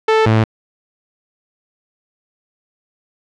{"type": "tone pair in turn", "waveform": "sawtooth", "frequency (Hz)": [440, 110.41], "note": ["A4", "A2"], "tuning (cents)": [0, 6], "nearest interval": "2 octaves", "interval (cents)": 2394, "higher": "first", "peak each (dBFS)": -6, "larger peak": "neither", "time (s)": [[0.08, 0.26], [0.26, 0.44]], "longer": "neither", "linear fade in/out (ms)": 5, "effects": ["low-pass 3000 Hz 12 dB/octave"]}